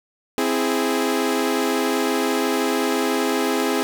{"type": "chord", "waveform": "sawtooth", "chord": "C augmented", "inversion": "none", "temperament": "equal", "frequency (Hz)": [261.6, 329.6, 415.3], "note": ["C4", "E4", "G#4"], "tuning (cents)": [0, 0, 0], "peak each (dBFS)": [-19, -21, -19], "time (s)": [0.38, 3.83], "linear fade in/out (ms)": 0, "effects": []}